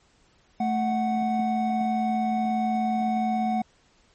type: tone pair together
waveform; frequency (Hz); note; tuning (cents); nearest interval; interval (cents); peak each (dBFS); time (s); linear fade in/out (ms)
triangle; 219.9 / 739.7; A3 / F#5; -1 / -1; octave + major sixth; 2100; -23; 0.6-3.62; 5
effects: pink hiss -62 dBFS RMS until 4.14 s + MP3 32 kbps